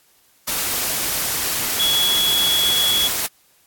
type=tone in noise; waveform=sine; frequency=3362 Hz; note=G#7; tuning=20 cents sharp; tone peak=-16 dBFS; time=1.79-3.08 s; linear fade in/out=10 ms; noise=white; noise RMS=-22 dBFS; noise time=0.47-3.27 s; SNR=+3 dB; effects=white hiss -57 dBFS RMS until 3.66 s + AAC 64 kbps